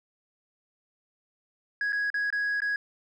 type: tone with dropouts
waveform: sine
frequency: 1661.2 Hz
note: G#6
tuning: in tune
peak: -23 dBFS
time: 1.81-2.76 s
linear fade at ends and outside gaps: 2 ms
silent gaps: 1.923-1.929 / 2.102-2.142 / 2.303-2.326 / 2.604-2.619 s
effects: tanh soft clip ceiling -24 dBFS